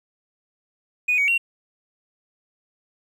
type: tone with pitch steps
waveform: triangle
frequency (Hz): 2476 / 2252 / 2746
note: D#7 / C#7 / F7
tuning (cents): -9 / +27 / -30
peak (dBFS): -14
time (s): 1.08-1.38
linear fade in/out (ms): 10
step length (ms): 100
effects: tanh soft clip ceiling -14 dBFS